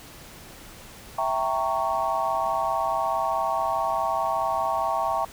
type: chord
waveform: sine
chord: E diminished seventh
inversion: none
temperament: equal with one note detuned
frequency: 659.3 / 784 / 921.1 / 1108.7 Hz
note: E5 / G5 / Bb5 / Db6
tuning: 0 / 0 / -21 / 0 cents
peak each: -28 dBFS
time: 1.18-5.25 s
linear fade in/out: 5 ms
effects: pink hiss -45 dBFS RMS until 5.32 s